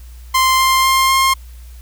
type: tone with pitch steps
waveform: sawtooth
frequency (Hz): 1045 / 1051.7 / 1058.4 / 1065.1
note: C6 / C6 / C6 / C6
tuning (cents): -2 / +9 / +20 / +30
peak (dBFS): -7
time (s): 0.34-1.34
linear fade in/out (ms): 10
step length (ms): 250
effects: added 60 Hz sine -33 dBFS peak until 1.81 s + white hiss -49 dBFS RMS until 1.81 s